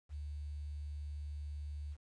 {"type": "tone with quantisation", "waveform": "sine", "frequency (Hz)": 73.5, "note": "D2", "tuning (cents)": 2, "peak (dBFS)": -40, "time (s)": [0.09, 1.97], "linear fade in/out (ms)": 50, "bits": 11, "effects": ["resampled to 22050 Hz"]}